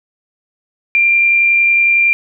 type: tone with amplitude modulation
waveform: sine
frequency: 2380 Hz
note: D7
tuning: 22 cents sharp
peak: -7 dBFS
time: 0.95-2.13 s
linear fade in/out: 0 ms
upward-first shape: sine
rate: 70.9 Hz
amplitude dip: 25%
effects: none